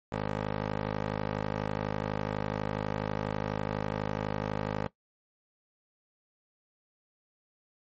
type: tone with band-pass filter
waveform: 15% pulse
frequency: 52.1 Hz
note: G#1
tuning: 6 cents sharp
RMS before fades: -33 dBFS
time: 0.12-4.88 s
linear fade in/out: 5 ms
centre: 690 Hz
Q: 0.6
effects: noise-tail reverb RT60 0.1 s tail -17 dB re dry + MP3 32 kbps